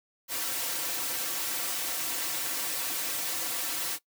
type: noise with comb filter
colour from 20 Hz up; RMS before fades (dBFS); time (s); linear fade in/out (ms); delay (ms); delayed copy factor
white; -32; 0.28-3.99; 50; 4.8; -0.85
effects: noise-tail reverb RT60 0.1 s tail -19 dB re dry + high-pass 200 Hz 12 dB/octave